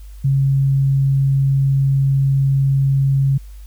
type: tone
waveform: sine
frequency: 136.7 Hz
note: C#3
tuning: 24 cents flat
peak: -12 dBFS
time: 0.24-3.38 s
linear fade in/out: 10 ms
effects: added 50 Hz sine -33 dBFS peak until 3.66 s + white hiss -53 dBFS RMS until 3.66 s